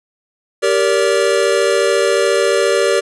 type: chord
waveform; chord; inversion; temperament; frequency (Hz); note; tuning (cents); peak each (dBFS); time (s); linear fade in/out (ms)
square; G minor; none; equal with one note detuned; 392 / 466.2 / 574.6; G4 / Bb4 / D5; 0 / 0 / -38; -17; 0.62-3.01; 20
effects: resampled to 24000 Hz